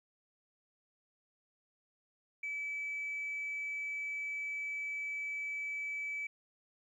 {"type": "tone", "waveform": "sine", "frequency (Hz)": 2300, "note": "D7", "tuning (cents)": -37, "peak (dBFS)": -35, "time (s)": [2.43, 6.27], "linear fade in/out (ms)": 5, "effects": ["tanh soft clip ceiling -32 dBFS", "12-bit"]}